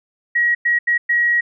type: tone bursts at uneven times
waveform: sine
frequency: 1904 Hz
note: A#6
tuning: 36 cents sharp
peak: -13 dBFS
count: 4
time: 0.35-0.55 / 0.65-0.79 / 0.87-0.98 / 1.09-1.41 s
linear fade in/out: 10 ms
effects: none